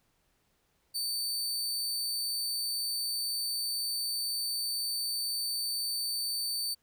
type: tone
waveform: sawtooth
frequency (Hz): 4562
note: C#8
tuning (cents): +49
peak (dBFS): -28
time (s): 0.94-6.75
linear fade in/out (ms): 20
effects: pink hiss -73 dBFS RMS until 6.82 s